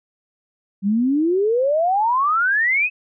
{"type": "exponential sweep", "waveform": "sine", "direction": "up", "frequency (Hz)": [190.1, 2600], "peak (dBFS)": -15, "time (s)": [0.82, 2.9], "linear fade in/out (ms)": 50, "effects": []}